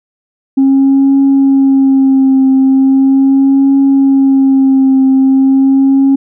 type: tone with vibrato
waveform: sine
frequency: 269.7 Hz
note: C#4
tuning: 47 cents flat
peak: -3 dBFS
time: 0.57-6.16 s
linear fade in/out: 10 ms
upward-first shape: triangle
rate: 0.39 Hz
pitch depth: 30 cents each way
effects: tanh soft clip ceiling -2 dBFS